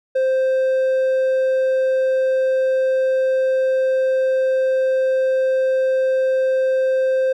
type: tone with hard clipping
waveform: sine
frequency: 523.3 Hz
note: C5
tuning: in tune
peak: -16 dBFS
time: 0.15-7.33 s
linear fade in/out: 10 ms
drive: 3 dB
effects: none